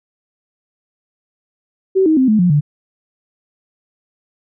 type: tone with pitch steps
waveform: sine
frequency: 381.3 / 315.1 / 260.4 / 215.2 / 177.88 / 147.01 Hz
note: G4 / D#4 / C4 / A3 / F3 / D3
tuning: -48 / +22 / -8 / -38 / +32 / +2 cents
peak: -9 dBFS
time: 1.95-2.61 s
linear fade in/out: 20 ms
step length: 110 ms
effects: none